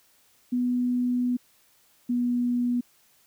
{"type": "tone pair in turn", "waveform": "sine", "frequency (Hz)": [246.9, 243.6], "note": ["B3", "B3"], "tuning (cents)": [0, -24], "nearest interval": "unison", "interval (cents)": 24, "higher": "first", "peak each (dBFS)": -22, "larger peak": "neither", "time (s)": [[0.52, 1.37], [2.09, 2.81]], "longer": "first", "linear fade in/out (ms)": 10, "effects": ["white hiss -62 dBFS RMS until 3.26 s"]}